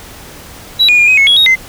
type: tone with pitch steps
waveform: sine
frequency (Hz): 3909 / 2446 / 2414 / 2523 / 2192 / 3336 / 3763 / 2067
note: B7 / D#7 / D7 / D#7 / C#7 / G#7 / A#7 / C7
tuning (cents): -19 / -30 / +47 / +23 / -20 / +7 / +16 / -22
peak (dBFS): -3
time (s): 0.79-1.558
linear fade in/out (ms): 20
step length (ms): 96
effects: tanh soft clip ceiling -2 dBFS + pink hiss -33 dBFS RMS until 1.68 s